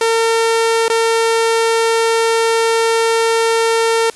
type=tone with dropouts; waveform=sawtooth; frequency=454.9 Hz; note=A#4; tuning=42 cents flat; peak=-8 dBFS; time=0.01-4.1 s; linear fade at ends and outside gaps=2 ms; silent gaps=0.882-0.899 s; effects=white hiss -40 dBFS RMS until 4.15 s + resampled to 24000 Hz